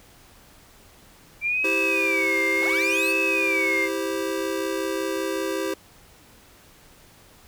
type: tone with vibrato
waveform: sine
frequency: 2340 Hz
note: D7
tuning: 7 cents flat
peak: -21 dBFS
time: 1.41-3.89 s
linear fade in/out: 50 ms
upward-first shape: sine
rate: 0.71 Hz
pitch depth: 180 cents each way
type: chord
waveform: square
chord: C major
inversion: first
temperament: just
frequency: 327 / 392.4 / 523.3 Hz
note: E4 / G4 / C5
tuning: -14 / +2 / 0 cents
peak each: -30 / -29 / -31 dBFS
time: 1.64-5.74 s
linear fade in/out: 5 ms
type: linear sweep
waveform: 20% pulse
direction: up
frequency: 246.9 to 4700 Hz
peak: -27 dBFS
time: 2.61-3.13 s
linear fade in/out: 20 ms
effects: pink hiss -52 dBFS RMS until 7.47 s